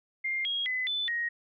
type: tone with pitch steps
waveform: sine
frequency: 2111 / 3280 / 2017 / 3505 / 1880 Hz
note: C7 / G#7 / B6 / A7 / A#6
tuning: +15 / -22 / +36 / -7 / +14 cents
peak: -28 dBFS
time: 0.24-1.29 s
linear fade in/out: 10 ms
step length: 210 ms
effects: none